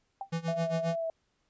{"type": "tone with exponential decay", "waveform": "sine", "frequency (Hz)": 784, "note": "G5", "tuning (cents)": 0, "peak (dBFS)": -30, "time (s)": [0.21, 0.3], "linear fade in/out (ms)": 2, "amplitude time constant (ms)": 19}
{"type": "tone with tremolo", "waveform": "square", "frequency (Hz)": 165.9, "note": "E3", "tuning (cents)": 11, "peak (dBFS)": -29, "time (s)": [0.32, 0.96], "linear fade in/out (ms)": 10, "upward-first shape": "sine", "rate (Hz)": 7.5, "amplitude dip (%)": 90}
{"type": "tone with vibrato", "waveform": "sine", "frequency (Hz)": 659.3, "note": "E5", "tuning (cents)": 0, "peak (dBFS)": -30, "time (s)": [0.48, 1.1], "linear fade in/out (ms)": 2, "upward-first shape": "sine", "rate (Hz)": 2.8, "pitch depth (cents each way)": 23}
{"effects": ["pink hiss -75 dBFS RMS until 1.49 s", "resampled to 16000 Hz"]}